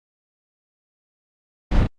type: noise with echo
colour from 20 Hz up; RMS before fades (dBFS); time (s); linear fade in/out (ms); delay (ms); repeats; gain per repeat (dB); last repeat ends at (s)
brown; -17; 1.71-1.84; 10; 33; 1; -2; 1.873
effects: low-pass 4000 Hz 12 dB/octave + Opus 48 kbps